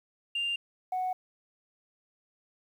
sine tone pair in turn, 2794 / 740 Hz, F7 / F#5, 0 / 0 cents, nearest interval octave + major seventh, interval 2300 cents, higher first, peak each -27 dBFS, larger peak neither, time 0.35-0.56 / 0.92-1.13 s, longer neither, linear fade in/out 5 ms, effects tanh soft clip ceiling -25 dBFS + 10-bit

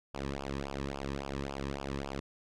sawtooth tone with flanger, 69 Hz, C#2, 7 cents flat, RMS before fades -38 dBFS, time 0.14-2.2 s, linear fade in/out 5 ms, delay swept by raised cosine 0.49 to 1.43 ms, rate 3.6 Hz, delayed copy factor -0.95, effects low-pass 6000 Hz 12 dB/octave

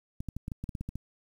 clicks, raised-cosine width 5 ms, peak -23 dBFS, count 11, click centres 0.205 / 0.287 / 0.366 / 0.481 / 0.518 / 0.64 / 0.692 / 0.752 / 0.81 / 0.89 / 0.956 s, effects 9-bit

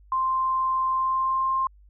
sine tone with pitch glide, 1046.5 to 1058 Hz, C6 to C6, 0 to +19 cents, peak -21 dBFS, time 0.12-1.67 s, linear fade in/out 2 ms, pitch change +19 cents, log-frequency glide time 0.92-1.54 s, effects added 50 Hz sine -50 dBFS peak until 1.89 s

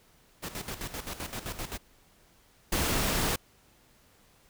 pink noise with tremolo, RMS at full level -36 dBFS, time 0.42-1.78 s, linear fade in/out 20 ms, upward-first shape square, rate 7.7 Hz, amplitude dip 70%
pink noise, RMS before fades -28 dBFS, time 2.72-3.36 s, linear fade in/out 5 ms
effects pink hiss -62 dBFS RMS until 4.49 s

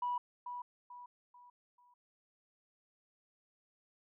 sine tone with echo, 978 Hz, B5, 17 cents flat, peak -32 dBFS, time 0.02-0.18 s, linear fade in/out 5 ms, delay 440 ms, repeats 4, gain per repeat -8 dB, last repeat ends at 1.94 s, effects tanh soft clip ceiling -28 dBFS

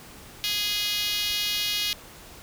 5% pulse tone with high-pass filter, 414.5 Hz, G#4, 3 cents flat, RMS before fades -27 dBFS, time 0.44-1.93 s, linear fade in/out 0 ms, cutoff 3100 Hz, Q 1.7, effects pink hiss -46 dBFS RMS until 2.42 s

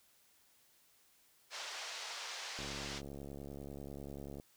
white band-pass noise, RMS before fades -45 dBFS, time 1.5-3.02 s, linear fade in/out 50 ms, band 520 to 5900 Hz, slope 24 dB/octave
click train, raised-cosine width 2 ms, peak -34 dBFS, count 128, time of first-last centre 2.59-4.399 s, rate 70.2 Hz
effects white hiss -69 dBFS RMS until 4.56 s

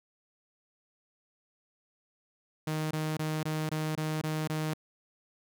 sawtooth tone bursts, 155.56 Hz, D#3, in tune, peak -26 dBFS, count 8, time 2.67-4.737 s, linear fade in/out 5 ms, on 240 ms, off 21 ms, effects none

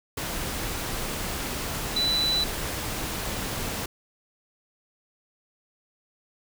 sine tone in noise, 3976 Hz, B7, 11 cents sharp, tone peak -22 dBFS, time 1.96-2.44 s, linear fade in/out 5 ms, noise pink, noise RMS -31 dBFS, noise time 0.17-3.86 s, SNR +6 dB, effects none

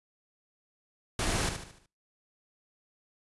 pink noise with echo, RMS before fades -30 dBFS, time 1.19-1.49 s, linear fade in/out 2 ms, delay 74 ms, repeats 5, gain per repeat -7 dB, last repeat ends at 1.86 s, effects noise-tail reverb RT60 0.4 s tail -26 dB re dry + resampled to 24000 Hz

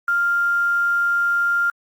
sine tone with quantisation, 1396.9 Hz, F6, in tune, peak -16 dBFS, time 0.08-1.7 s, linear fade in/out 2 ms, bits 7, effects Opus 48 kbps

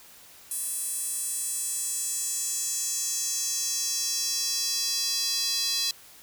square tone with high-pass filter sweep, 370 Hz, F#4, in tune, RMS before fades -29 dBFS, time 0.51-5.91 s, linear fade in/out 2 ms, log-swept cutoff 9700 to 4400 Hz, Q 3.2, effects white hiss -51 dBFS RMS until 6.22 s

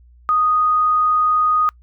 sine tone, 1242 Hz, D#6, 3 cents flat, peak -13 dBFS, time 0.29-1.69 s, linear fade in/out 0 ms, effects noise-tail reverb RT60 0.1 s tail -26 dB re dry + added 60 Hz sine -45 dBFS peak until 1.82 s

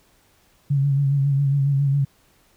sine tone with vibrato, 139.5 Hz, C#3, 11 cents sharp, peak -16 dBFS, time 0.7-2.05 s, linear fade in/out 10 ms, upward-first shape sine, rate 7.3 Hz, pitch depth 42 cents each way, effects pink hiss -59 dBFS RMS until 2.56 s

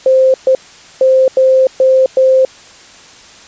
sine tone bursts at uneven times, 523.3 Hz, C5, in tune, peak -5 dBFS, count 6, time 0.06-0.34 / 0.47-0.55 / 1.01-1.28 / 1.37-1.67 / 1.8-2.06 / 2.17-2.45 s, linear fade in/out 2 ms, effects white hiss -38 dBFS RMS until 3.47 s + resampled to 16000 Hz

